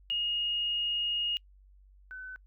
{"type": "tone pair in turn", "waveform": "sine", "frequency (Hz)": [2862, 1512.2], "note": ["F7", "F#6"], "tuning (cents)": [42, 37], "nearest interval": "major seventh", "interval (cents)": 1105, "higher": "first", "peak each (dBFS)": [-28, -40], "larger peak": "first", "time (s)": [[0.1, 1.37], [2.11, 2.36]], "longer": "first", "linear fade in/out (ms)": 0, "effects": ["noise-tail reverb RT60 0.1 s tail -26 dB re dry", "added 48 Hz sine -55 dBFS peak until 2.46 s"]}